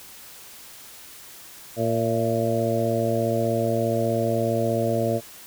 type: harmonic tone with a mistuned harmonic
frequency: 115.2 Hz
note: A#2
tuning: 20 cents flat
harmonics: 1 / 2 / 3 / 4 / 5 / 6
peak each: -27 / -28 / -29 / -28 / -26 / -28 dBFS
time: 1.76-5.21 s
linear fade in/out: 50 ms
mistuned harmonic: 6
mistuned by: -47 cents
effects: white hiss -44 dBFS RMS until 5.46 s